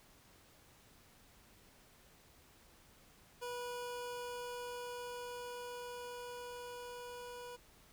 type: tone with level ramp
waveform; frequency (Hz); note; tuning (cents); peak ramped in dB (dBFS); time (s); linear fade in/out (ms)
25% pulse; 487.8; B4; -21; -37 to -43; 3.41-7.57; 20
effects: pink hiss -64 dBFS RMS until 7.92 s